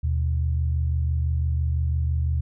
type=tone pair together; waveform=sine; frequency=78.24 / 124.2 Hz; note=D#2 / B2; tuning=+10 / +10 cents; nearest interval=minor sixth; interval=800 cents; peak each=-21 / -28 dBFS; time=0.03-2.41 s; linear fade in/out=10 ms; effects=none